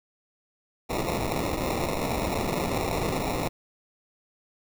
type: noise with sample-and-hold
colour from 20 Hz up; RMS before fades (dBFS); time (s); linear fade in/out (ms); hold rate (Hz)
violet; -28; 0.89-3.49; 20; 1575
effects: none